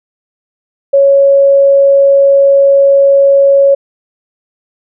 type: tone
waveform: sine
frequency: 554.4 Hz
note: C#5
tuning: in tune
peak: -3 dBFS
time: 0.93-3.75 s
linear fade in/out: 10 ms
effects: none